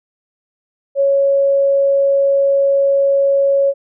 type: tone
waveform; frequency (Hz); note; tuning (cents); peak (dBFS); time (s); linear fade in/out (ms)
sine; 554; C#5; -1; -10; 0.95-3.74; 50
effects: none